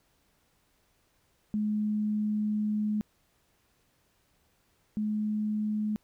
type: tone pair in turn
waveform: sine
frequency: 211.5 / 212.5 Hz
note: G#3 / G#3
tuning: +32 / +40 cents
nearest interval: unison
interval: 8 cents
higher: second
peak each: -26 / -27 dBFS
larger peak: first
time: 1.54-3.01 / 4.97-5.96 s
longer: first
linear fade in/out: 0 ms
effects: pink hiss -70 dBFS RMS until 6.03 s